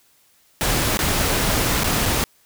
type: noise with dropouts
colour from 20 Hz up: pink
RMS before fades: -20 dBFS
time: 0.61-2.24 s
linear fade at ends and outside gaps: 0 ms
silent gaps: 0.972-0.991 / 1.835-1.843 / 2.055-2.059 s
effects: white hiss -58 dBFS RMS until 2.45 s